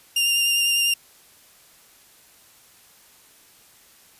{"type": "tone with vibrato", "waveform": "sawtooth", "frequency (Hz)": 2794, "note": "F7", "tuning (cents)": 0, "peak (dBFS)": -15, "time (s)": [0.16, 0.94], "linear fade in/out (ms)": 5, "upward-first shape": "sine", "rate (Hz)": 10, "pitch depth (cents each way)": 14, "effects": ["white hiss -53 dBFS RMS until 4.19 s", "resampled to 32000 Hz"]}